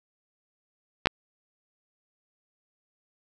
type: clicks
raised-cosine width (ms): 0.3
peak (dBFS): -4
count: 2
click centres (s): 1.058 / 1.071
effects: none